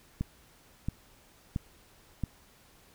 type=click train; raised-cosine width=5 ms; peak=-18 dBFS; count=4; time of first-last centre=0.21-2.237 s; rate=1.48 Hz; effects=pink hiss -60 dBFS RMS until 2.94 s